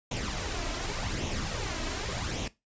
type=noise with flanger; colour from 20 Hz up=pink; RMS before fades=-33 dBFS; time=0.11-2.48 s; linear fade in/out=5 ms; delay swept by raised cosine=0.31 to 3.11 ms; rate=0.87 Hz; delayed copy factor=+0.55; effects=noise-tail reverb RT60 0.2 s tail -18 dB re dry + resampled to 16000 Hz